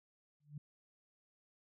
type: tone with exponential growth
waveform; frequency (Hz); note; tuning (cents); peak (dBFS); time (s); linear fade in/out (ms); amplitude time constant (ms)
sine; 147.2; D3; +4; -40; 0.4-0.58; 5; 37
effects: none